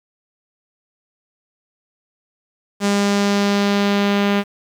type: tone with low-pass filter sweep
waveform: sawtooth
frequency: 201.8 Hz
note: G#3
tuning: 49 cents flat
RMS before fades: -17 dBFS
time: 2.8-4.44 s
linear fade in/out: 50 ms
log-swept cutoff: 7500 to 3000 Hz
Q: 1.4
effects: 7-bit